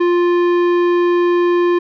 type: tone with tanh clipping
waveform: sine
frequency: 350 Hz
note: F4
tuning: 4 cents sharp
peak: -13 dBFS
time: 0-1.79 s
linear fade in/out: 10 ms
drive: 14 dB
effects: none